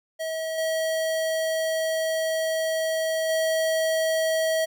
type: tone with level steps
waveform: square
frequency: 642 Hz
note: E5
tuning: 46 cents flat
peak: -28 / -24 / -22 dBFS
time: 0.19-4.66 s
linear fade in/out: 20 ms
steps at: 0.58 / 3.29 s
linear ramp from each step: 2 ms
effects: none